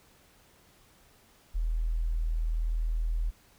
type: tone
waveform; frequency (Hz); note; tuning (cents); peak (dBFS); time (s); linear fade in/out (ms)
sine; 40.44; E1; -32; -26; 1.54-3.31; 20
effects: pink hiss -61 dBFS RMS until 3.58 s